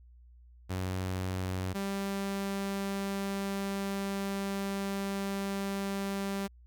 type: tone pair in turn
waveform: sawtooth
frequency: 93 / 197.06 Hz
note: F#2 / G3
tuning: +9 / +9 cents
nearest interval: octave + minor second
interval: 1300 cents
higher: second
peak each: -28 dBFS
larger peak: neither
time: 0.69-1.74 / 1.74-6.48 s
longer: second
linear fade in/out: 20 ms
effects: added 60 Hz sine -53 dBFS peak until 6.66 s